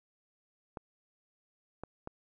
clicks, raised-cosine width 1 ms, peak -26 dBFS, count 3, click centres 0.772 / 1.836 / 2.074 s, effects none

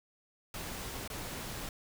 pink noise with dropouts, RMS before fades -41 dBFS, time 0.54-1.69 s, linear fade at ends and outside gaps 2 ms, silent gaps 1.077-1.1 s, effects none

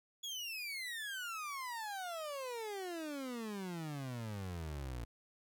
30% pulse exponential sweep, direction down, 3398 to 56.6 Hz, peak -38 dBFS, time 0.23-5.05 s, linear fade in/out 10 ms, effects none

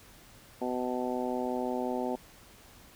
harmonic tone, 125.3 Hz, B2, 25 cents sharp, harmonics 2 / 3 / 4 / 5 / 6 / 7, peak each -34 / -36 / -37 / -38 / -39 / -39 dBFS, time 0.61-2.16 s, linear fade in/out 10 ms, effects pink hiss -55 dBFS RMS until 2.95 s

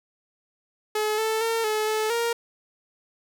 sawtooth tone with pitch steps, 427.3 / 440.7 / 455.1 / 429.8 / 433.4 / 467.2 Hz, G#4 / A4 / A#4 / A4 / A4 / A#4, +49 / +3 / -42 / -41 / -26 / +4 cents, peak -19 dBFS, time 0.95-2.33 s, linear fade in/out 5 ms, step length 230 ms, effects none

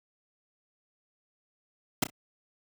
pink noise with echo, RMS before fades -25 dBFS, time 2.02-2.04 s, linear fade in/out 5 ms, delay 31 ms, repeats 2, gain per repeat -13 dB, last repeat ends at 2.102 s, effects high-pass 80 Hz 12 dB/octave

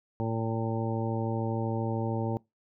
harmonic tone, 113 Hz, A2, 47 cents sharp, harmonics 1 / 2 / 3 / 4 / 5 / 7 / 8, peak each -31 / -34 / -36 / -37 / -38 / -39 / -40 dBFS, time 0.2-2.37 s, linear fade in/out 0 ms, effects noise-tail reverb RT60 0.2 s tail -23 dB re dry

